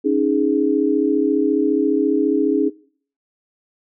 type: chord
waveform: sine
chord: C# suspended second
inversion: none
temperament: just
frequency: 277.2 / 311.8 / 415.8 Hz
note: C#4 / D#4 / G#4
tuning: 0 / +4 / +2 cents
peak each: -19 dBFS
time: 0.04-2.7 s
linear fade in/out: 20 ms
effects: noise-tail reverb RT60 0.5 s tail -21 dB re dry